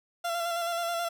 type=tone with vibrato; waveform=30% pulse; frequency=683 Hz; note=F5; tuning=39 cents flat; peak=-26 dBFS; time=0.24-1.09 s; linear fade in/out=10 ms; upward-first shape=square; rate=9.3 Hz; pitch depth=23 cents each way; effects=none